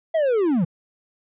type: linear sweep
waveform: triangle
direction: down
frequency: 668 to 150.7 Hz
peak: -15 dBFS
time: 0.14-0.65 s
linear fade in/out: 10 ms
effects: resampled to 8000 Hz